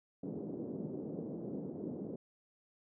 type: band-pass noise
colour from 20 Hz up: pink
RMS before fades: -42 dBFS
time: 0.23-2.16 s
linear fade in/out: 5 ms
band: 170 to 450 Hz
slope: 24 dB/octave
effects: none